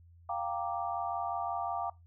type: chord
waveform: sine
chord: G minor seventh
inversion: third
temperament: equal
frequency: 698.5 / 784 / 932.3 / 1174.7 Hz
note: F5 / G5 / Bb5 / D6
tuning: 0 / 0 / 0 / 0 cents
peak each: -36 / -37 / -40 / -39 dBFS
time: 0.29-1.9 s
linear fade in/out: 5 ms
effects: noise-tail reverb RT60 0.2 s tail -20 dB re dry + added 85 Hz sine -55 dBFS peak until 2.06 s